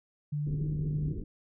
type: tone with pitch glide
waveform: sine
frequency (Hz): 147.6 to 150.44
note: D3 to D3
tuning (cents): +9 to +42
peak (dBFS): -29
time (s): 0.32-1.13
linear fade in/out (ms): 10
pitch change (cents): +33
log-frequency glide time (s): 0.48-0.71
type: low-pass noise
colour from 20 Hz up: pink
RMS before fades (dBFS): -38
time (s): 0.46-1.24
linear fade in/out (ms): 10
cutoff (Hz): 400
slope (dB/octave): 48
effects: none